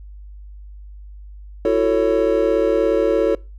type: chord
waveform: triangle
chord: F# minor seventh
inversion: third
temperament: just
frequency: 333 / 370 / 444 / 555 Hz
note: E4 / F#4 / A4 / C#5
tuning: +18 / 0 / +16 / +2 cents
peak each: -19 / -20 / -16 / -17 dBFS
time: 1.65-3.35 s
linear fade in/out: 2 ms
effects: noise-tail reverb RT60 0.3 s tail -24 dB re dry + added 50 Hz sine -35 dBFS peak until 3.58 s